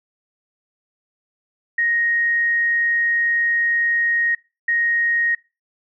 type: tone bursts at uneven times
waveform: sine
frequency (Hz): 1871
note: A#6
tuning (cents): +6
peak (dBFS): -16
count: 2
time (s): 1.78-4.35 / 4.68-5.35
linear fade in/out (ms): 5
effects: noise-tail reverb RT60 0.3 s tail -24 dB re dry